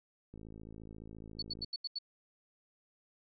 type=click train; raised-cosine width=3 ms; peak=-37 dBFS; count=72; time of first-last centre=0.34-1.645 s; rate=54.4 Hz
type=tone bursts; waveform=sine; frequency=4435 Hz; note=C#8; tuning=in tune; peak=-35 dBFS; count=6; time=1.39-1.987 s; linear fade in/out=5 ms; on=32 ms; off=81 ms
effects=none